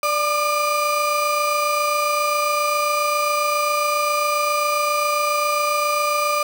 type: tone pair together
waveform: 35% pulse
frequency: 588.3 / 1204 Hz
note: D5 / D6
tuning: +3 / +43 cents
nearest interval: octave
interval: 1240 cents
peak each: -21 / -18 dBFS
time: 0.03-6.43 s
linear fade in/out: 2 ms
effects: none